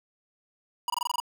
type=tone bursts; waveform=square; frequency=968 Hz; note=B5; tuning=35 cents flat; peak=-26 dBFS; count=8; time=0.88-1.201 s; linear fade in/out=2 ms; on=20 ms; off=23 ms; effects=none